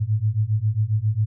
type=beating tone pair; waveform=sine; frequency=103.83 / 111.23 Hz; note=G#2 / A2; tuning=0 / +19 cents; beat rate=7.4 Hz; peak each=-22 / -21 dBFS; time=0-1.26 s; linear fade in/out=20 ms; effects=none